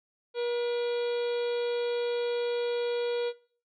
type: harmonic tone with a mistuned harmonic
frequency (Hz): 478.8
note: A#4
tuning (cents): +46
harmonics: 1 / 2 / 3 / 4 / 5 / 6 / 7 / 8 / 9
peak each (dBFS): -28 / -42 / -44 / -52 / -46 / -53 / -46 / -49 / -49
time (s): 0.34-3.33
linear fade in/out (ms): 50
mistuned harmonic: 4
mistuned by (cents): +71
effects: noise-tail reverb RT60 0.4 s tail -17 dB re dry